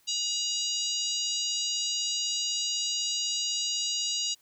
harmonic tone, 956 Hz, A#5, 43 cents sharp, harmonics 3 / 4 / 5 / 6 / 7 / 8, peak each -34 / -34 / -33 / -39 / -33 / -43 dBFS, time 0.07-4.35 s, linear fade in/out 20 ms, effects white hiss -65 dBFS RMS until 4.41 s

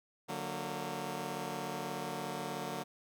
10% pulse chord, D augmented, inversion none, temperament just, 146.83 / 183.54 / 229.4 Hz, D3 / F#3 / A#3, 0 / -14 / -28 cents, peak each -34 dBFS, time 0.28-2.84 s, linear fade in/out 20 ms, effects none

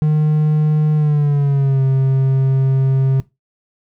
triangle tone with pitch glide, 152.7 to 133.7 Hz, D#3 to C3, -32 to +38 cents, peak -9 dBFS, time 0.02-3.2 s, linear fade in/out 0 ms, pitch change -230 cents, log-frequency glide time 0.95-1.82 s, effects noise-tail reverb RT60 0.2 s tail -19 dB re dry

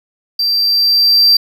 triangle tone with level ramp, 4699 Hz, D8, in tune, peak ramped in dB -11 to -4 dBFS, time 0.39-1.37 s, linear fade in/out 5 ms, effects none

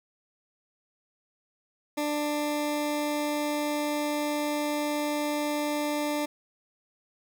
20% pulse tone, 296.1 Hz, D4, 14 cents sharp, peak -22 dBFS, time 1.97-6.26 s, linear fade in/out 10 ms, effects none

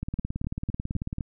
two click trains, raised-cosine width 5 ms, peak -18 / -18 dBFS, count 22 / 5, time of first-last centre 0.03-1.184 / 0.19-1.208 s, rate 18.2 / 3.93 Hz, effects none

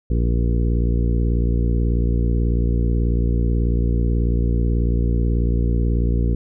harmonic tone with a mistuned harmonic, 58.27 Hz, A#1, in tune, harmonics 1 / 2 / 3 / 4 / 5 / 6 / 7 / 8, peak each -17 / -23 / -27 / -29 / -31 / -33 / -34 / -35 dBFS, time 0.1-6.35 s, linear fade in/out 5 ms, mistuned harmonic 8, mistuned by +30 cents, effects none

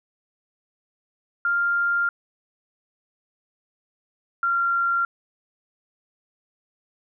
sine tone pair in turn, 1396.9 / 1380.9 Hz, F6 / F6, 0 / -20 cents, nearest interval unison, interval 20 cents, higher first, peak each -19 dBFS, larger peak neither, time 1.45-2.09 / 4.43-5.05 s, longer first, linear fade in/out 2 ms, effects none

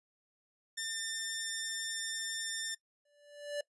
10% pulse tone, 1798 Hz, A6, 37 cents sharp, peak -27 dBFS, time 0.77-2.75 s, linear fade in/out 10 ms
square tone with exponential growth, 583 Hz, D5, 13 cents flat, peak -33 dBFS, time 3.05-3.61 s, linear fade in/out 5 ms, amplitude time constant 120 ms
effects noise-tail reverb RT60 0.1 s tail -21 dB re dry + resampled to 24000 Hz

